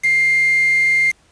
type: tone with quantisation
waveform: sine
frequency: 2107 Hz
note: C7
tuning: 12 cents sharp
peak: -12 dBFS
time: 0.03-1.12 s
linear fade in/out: 20 ms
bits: 4
effects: pink hiss -55 dBFS RMS until 1.31 s + resampled to 22050 Hz